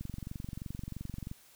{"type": "click train", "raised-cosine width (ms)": 5, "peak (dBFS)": -27, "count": 31, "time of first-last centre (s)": [0.01, 1.314], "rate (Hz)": 23, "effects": ["white hiss -60 dBFS RMS until 1.55 s"]}